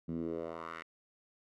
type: tone with band-pass filter sweep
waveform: 10% pulse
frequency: 82.41 Hz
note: E2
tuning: in tune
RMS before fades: -40 dBFS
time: 0.08-0.83 s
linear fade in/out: 10 ms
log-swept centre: 190 to 1900 Hz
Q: 2.4
effects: none